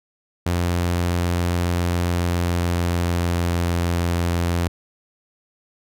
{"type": "tone with pitch glide", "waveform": "sawtooth", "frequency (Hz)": [87.31, 86.16], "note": ["F2", "F2"], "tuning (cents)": [0, -23], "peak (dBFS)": -15, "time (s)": [0.46, 4.68], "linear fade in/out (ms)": 5, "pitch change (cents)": -23, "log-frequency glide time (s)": [2.02, 3.93], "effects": []}